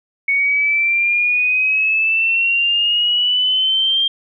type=exponential sweep; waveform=sine; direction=up; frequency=2219 to 3198 Hz; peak=-13 dBFS; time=0.28-4.08 s; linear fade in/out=5 ms; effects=none